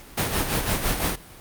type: noise with tremolo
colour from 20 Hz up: pink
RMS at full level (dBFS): -22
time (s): 0.17-1.16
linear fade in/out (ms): 10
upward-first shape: sine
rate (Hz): 5.9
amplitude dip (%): 55
effects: pink hiss -45 dBFS RMS until 1.4 s + Opus 48 kbps

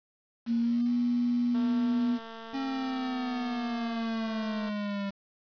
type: tone with pitch glide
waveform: sine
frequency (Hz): 233.1 to 241.7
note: A#3 to B3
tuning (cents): 0 to -37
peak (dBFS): -24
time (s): 0.46-2.19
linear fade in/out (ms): 50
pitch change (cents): +63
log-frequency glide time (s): 0.59-0.91
type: tone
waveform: 10% pulse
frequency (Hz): 226.2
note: A3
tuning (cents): +48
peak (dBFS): -32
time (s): 1.54-4.7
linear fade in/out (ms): 10
type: linear sweep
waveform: square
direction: down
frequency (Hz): 271.9 to 197.5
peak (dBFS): -31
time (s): 2.53-5.11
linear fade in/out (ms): 20
effects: resampled to 11025 Hz + 8-bit

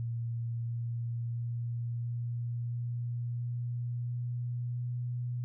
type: tone with pitch steps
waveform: sine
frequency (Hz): 116.8 / 117.54 / 118.29 / 119.05 / 119.81 / 120.57 / 121.34 / 122.11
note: A#2 / A#2 / A#2 / A#2 / A#2 / B2 / B2 / B2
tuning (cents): +4 / +15 / +26 / +37 / +48 / -41 / -30 / -19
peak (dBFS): -32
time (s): 0-5.44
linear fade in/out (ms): 0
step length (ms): 680
effects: none

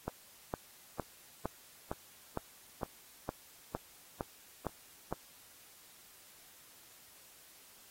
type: click train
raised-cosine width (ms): 1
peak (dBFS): -21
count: 12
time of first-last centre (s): 0.08-5.126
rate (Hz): 2.18
effects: white hiss -59 dBFS RMS until 7.9 s + AAC 48 kbps

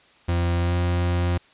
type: tone with pitch glide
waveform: 40% pulse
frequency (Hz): 86.4 to 87.66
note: F2 to F2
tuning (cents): -18 to +7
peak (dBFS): -19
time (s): 0.28-1.38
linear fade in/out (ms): 10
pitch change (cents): +25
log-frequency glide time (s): 0.61-0.74
effects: white hiss -55 dBFS RMS until 1.53 s + resampled to 8000 Hz

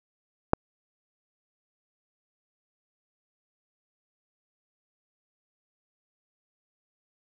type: click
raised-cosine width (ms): 1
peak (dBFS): -4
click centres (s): 0.534
effects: none

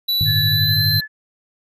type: tone with pitch glide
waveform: square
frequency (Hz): 3951 to 4095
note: B7 to C8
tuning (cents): 0 to -38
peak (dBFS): -17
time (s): 0.08-1.01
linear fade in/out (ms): 10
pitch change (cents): +62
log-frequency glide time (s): 0.49-0.85
type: chord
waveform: sine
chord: G suspended second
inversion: none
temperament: equal with one note detuned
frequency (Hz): 98 / 110 / 149.83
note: G2 / A2 / D3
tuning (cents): 0 / 0 / +35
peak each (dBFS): -22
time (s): 0.21-1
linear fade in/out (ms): 0
type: tone with tremolo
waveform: sine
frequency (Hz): 1725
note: A6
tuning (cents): -35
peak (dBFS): -24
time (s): 0.25-1.08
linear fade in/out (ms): 50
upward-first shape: square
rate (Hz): 9.1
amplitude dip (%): 30
effects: none

